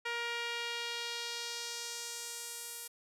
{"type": "tone with band-pass filter sweep", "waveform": "sawtooth", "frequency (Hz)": 471.2, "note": "A#4", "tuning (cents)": 19, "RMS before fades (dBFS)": -40, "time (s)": [0.05, 2.88], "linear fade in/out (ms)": 10, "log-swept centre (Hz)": [2100, 11000], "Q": 1.3, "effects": []}